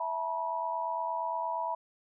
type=chord; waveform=sine; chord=E suspended fourth; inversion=none; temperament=equal with one note detuned; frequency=659.3 / 880 / 968.6 Hz; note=E5 / A5 / B5; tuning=0 / 0 / -34 cents; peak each=-37 / -38 / -32 dBFS; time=0-1.75 s; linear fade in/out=5 ms; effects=none